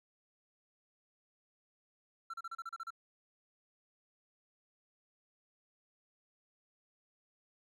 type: tone bursts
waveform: triangle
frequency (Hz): 1352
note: E6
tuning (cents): +43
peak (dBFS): -38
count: 9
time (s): 2.3-2.905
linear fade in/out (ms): 5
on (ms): 37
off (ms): 34
effects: none